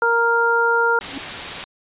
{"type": "harmonic tone", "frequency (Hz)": 466.2, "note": "A#4", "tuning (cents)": 0, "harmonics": [1, 2, 3], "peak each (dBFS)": [-20, -20, -17], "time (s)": [0.02, 0.99], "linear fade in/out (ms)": 2}
{"type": "noise", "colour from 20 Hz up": "white", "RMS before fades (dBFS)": -27, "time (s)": [1.01, 1.64], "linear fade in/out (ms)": 0}
{"type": "tone with exponential growth", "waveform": "triangle", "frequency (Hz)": 274.4, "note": "C#4", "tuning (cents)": -17, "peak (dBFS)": -23, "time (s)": [1.03, 1.18], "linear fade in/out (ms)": 2, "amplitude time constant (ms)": 32}
{"effects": ["resampled to 8000 Hz"]}